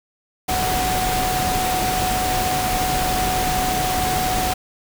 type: tone in noise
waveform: sine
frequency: 740 Hz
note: F#5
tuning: in tune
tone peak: -21 dBFS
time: 0.48-4.54 s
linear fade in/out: 10 ms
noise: pink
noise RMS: -23 dBFS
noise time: 0.48-4.54 s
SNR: -1 dB
effects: none